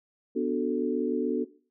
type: chord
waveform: sine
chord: B minor seventh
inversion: none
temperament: equal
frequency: 246.9 / 293.7 / 370 / 440 Hz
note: B3 / D4 / F#4 / A4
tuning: 0 / 0 / 0 / 0 cents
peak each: -30 dBFS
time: 0.35-1.45 s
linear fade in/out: 20 ms
effects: noise-tail reverb RT60 0.4 s tail -17 dB re dry